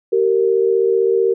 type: tone pair together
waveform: sine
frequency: 385.5 / 461.2 Hz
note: G4 / A#4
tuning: -29 / -19 cents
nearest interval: minor third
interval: 310 cents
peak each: -15 dBFS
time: 0.12-1.34 s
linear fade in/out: 10 ms
effects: none